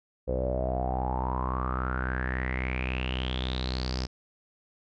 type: tone with low-pass filter sweep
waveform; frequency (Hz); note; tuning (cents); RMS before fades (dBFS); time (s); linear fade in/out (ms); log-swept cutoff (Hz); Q
sawtooth; 63.6; C2; -48; -30; 0.27-4.07; 20; 510 to 5200; 9.5
effects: none